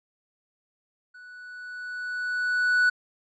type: tone with level ramp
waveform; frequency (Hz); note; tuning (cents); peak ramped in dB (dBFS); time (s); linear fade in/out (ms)
triangle; 1480; F#6; 0; -43 to -15; 1.14-2.9; 10
effects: resampled to 16000 Hz